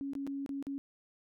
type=tone with dropouts; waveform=sine; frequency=277.2 Hz; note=C#4; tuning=in tune; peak=-35 dBFS; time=0.01-0.78 s; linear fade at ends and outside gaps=0 ms; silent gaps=0.134-0.152 / 0.267-0.274 / 0.462-0.492 / 0.626-0.668 s; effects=none